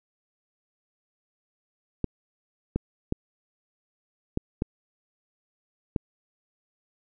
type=clicks; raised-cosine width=3 ms; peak=-12 dBFS; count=6; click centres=2.043 / 2.76 / 3.124 / 4.374 / 4.621 / 5.962 s; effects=none